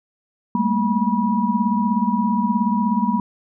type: tone cluster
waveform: sine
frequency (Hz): 197.3 / 216.2 / 233.1 / 971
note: G3 / A3 / A#3 / B5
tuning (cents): +11 / -30 / 0 / -30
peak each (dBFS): -22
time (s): 0.55-3.2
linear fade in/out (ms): 2
effects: none